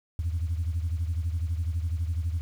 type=beating tone pair; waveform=sine; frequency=81 / 93 Hz; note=E2 / F#2; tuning=-30 / +9 cents; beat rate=12 Hz; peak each=-26 / -31 dBFS; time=0.19-2.41 s; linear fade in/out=0 ms; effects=tanh soft clip ceiling -21 dBFS + 9-bit